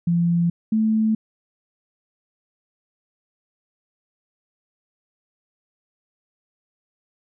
sine tone pair in turn, 171 / 219 Hz, F3 / A3, -36 / -8 cents, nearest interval major third, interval 428 cents, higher second, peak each -16 dBFS, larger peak neither, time 0.07-0.5 / 0.72-1.15 s, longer neither, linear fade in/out 5 ms, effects none

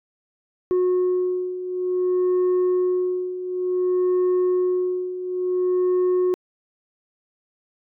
sine beating tone pair, 363.7 / 364.26 Hz, F#4 / F#4, -30 / -27 cents, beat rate 0.56 Hz, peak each -22 / -18 dBFS, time 0.71-6.34 s, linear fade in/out 0 ms, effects tanh soft clip ceiling -16 dBFS

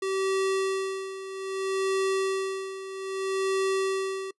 square tone with tremolo, 384.6 Hz, G4, 33 cents flat, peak -24 dBFS, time 0.02-4.31 s, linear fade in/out 5 ms, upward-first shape sine, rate 0.62 Hz, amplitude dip 75%, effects noise-tail reverb RT60 0.1 s tail -23 dB re dry + resampled to 24000 Hz

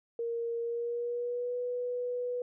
sine tone with pitch glide, 466.2 to 491.6 Hz, A#4 to B4, 0 to -8 cents, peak -31 dBFS, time 0.19-2.42 s, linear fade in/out 2 ms, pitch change +92 cents, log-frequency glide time 0.6-1.56 s, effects none

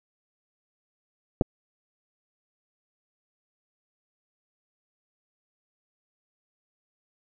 clicks, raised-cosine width 2 ms, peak -6 / -21 dBFS, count 2, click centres 1.412 / 1.42 s, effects none

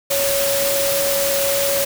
sine tone in noise, 557 Hz, C#5, 8 cents sharp, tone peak -19 dBFS, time 0.1-1.85 s, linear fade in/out 10 ms, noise white, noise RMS -21 dBFS, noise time 0.1-1.85 s, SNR -1 dB, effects none

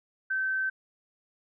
sine tone, 1543 Hz, G6, 28 cents flat, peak -26 dBFS, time 0.3-0.7 s, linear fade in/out 10 ms, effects none

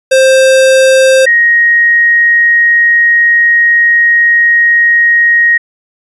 square / sine tone pair in turn, 527 / 1878 Hz, C5 / A#6, +12 / +12 cents, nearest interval octave + minor seventh, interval 2200 cents, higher second, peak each -4 dBFS, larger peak neither, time 0.11-1.26 / 1.26-5.58 s, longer second, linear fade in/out 10 ms, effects resampled to 24000 Hz

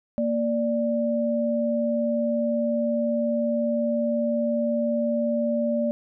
sine tone pair together, 232.8 / 587.3 Hz, A#3 / D5, -2 / 0 cents, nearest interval octave + major third, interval 1602 cents, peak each -24 / -24 dBFS, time 0.18-5.91 s, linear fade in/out 0 ms, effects none

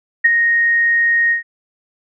sine tone with ADSR envelope, 1864.7 Hz, A#6, in tune, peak -5 dBFS, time 0.24-1.43 s, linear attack 13 ms, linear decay 24 ms, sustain -6 dB, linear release 120 ms, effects none

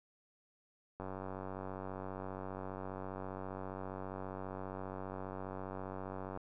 click train, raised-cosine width 1 ms, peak -29 dBFS, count 511, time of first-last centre 1-6.374 s, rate 94.9 Hz, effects none

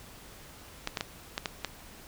clicks, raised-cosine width 0.2 ms, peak -13 dBFS, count 6, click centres 0.874 / 0.972 / 1.009 / 1.379 / 1.458 / 1.647 s, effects pink hiss -50 dBFS RMS until 2.07 s

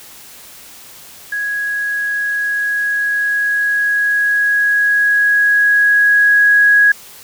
sine tone with level ramp, 1661.2 Hz, G#6, in tune, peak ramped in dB -17 to -6 dBFS, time 1.32-6.92 s, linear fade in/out 5 ms, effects white hiss -38 dBFS RMS until 7.23 s

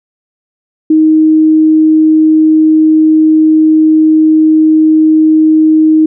sine tone, 313.4 Hz, D#4, 13 cents sharp, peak -3 dBFS, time 0.9-6.06 s, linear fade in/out 5 ms, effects none

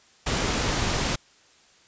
pink noise, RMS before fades -25 dBFS, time 0.26-1.16 s, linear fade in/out 10 ms, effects white hiss -57 dBFS RMS until 1.87 s + resampled to 16000 Hz

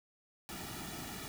pink noise with comb filter, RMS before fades -44 dBFS, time 0.49-1.28 s, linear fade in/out 0 ms, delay 1.9 ms, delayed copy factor -0.75, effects none

